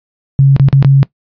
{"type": "tone with dropouts", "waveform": "sine", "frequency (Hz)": 137.2, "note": "C#3", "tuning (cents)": -17, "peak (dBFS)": -3, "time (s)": [0.39, 1.03], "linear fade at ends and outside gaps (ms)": 0, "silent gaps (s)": [[0.564, 0.597], [0.686, 0.728], [0.826, 0.847]], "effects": ["noise-tail reverb RT60 0.1 s tail -20 dB re dry", "resampled to 11025 Hz"]}